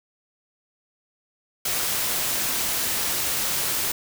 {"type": "noise", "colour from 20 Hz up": "white", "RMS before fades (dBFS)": -25, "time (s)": [1.65, 3.92], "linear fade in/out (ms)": 5, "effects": []}